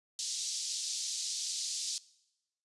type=band-pass noise; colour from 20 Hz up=white; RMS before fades=-37 dBFS; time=0.19-1.98 s; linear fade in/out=0 ms; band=4100 to 7000 Hz; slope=24 dB/octave; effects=noise-tail reverb RT60 0.9 s tail -21 dB re dry + resampled to 24000 Hz